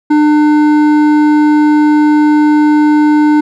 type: tone with hard clipping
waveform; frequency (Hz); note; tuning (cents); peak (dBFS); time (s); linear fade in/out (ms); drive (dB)
sine; 300; D4; +37; -7; 0.1-3.41; 10; 10
effects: none